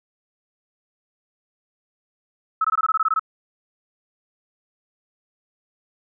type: tone bursts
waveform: sine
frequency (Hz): 1297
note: E6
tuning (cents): -28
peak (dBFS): -16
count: 11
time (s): 2.61-3.195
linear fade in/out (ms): 5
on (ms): 35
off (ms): 20
effects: none